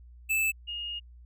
square / sine tone pair in turn, 2629 / 2852 Hz, E7 / F7, -5 / +36 cents, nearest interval minor second, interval 141 cents, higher second, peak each -25 / -33 dBFS, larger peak first, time 0.29-0.52 / 0.67-1 s, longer second, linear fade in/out 20 ms, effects added 60 Hz sine -48 dBFS peak until 1.25 s

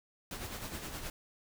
pink noise with tremolo, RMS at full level -40 dBFS, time 0.31-1.1 s, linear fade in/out 2 ms, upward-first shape sine, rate 9.6 Hz, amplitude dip 50%, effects none

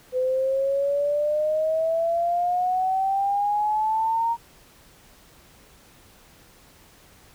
sine exponential sweep, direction up, 505 to 935 Hz, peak -20 dBFS, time 0.12-4.37 s, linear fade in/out 50 ms, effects pink hiss -53 dBFS RMS until 7.34 s

